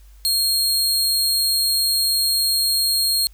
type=tone; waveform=sawtooth; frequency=4249 Hz; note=C8; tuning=26 cents sharp; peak=-14 dBFS; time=0.25-3.27 s; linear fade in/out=0 ms; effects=added 50 Hz sine -43 dBFS peak until 3.33 s + white hiss -58 dBFS RMS until 3.33 s